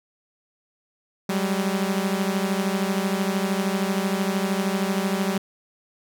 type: beating tone pair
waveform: sawtooth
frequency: 190 / 203 Hz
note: F#3 / G#3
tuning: +46 / -39 cents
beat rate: 13 Hz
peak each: -20 / -22 dBFS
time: 1.29-5.38 s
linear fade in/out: 5 ms
effects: none